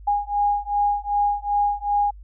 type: beating tone pair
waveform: sine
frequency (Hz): 818 / 820.6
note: G#5 / G#5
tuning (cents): -26 / -21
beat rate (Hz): 2.6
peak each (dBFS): -22 / -22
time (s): 0.07-2.11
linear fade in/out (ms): 10
effects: added 50 Hz sine -39 dBFS peak until 2.23 s